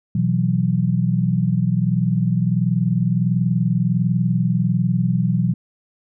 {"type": "chord", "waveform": "sine", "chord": "B suspended fourth", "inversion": "none", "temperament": "equal", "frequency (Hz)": [123.47, 164.81, 185], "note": ["B2", "E3", "F#3"], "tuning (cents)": [0, 0, 0], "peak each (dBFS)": -20, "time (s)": [0.15, 5.54], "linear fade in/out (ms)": 5, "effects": []}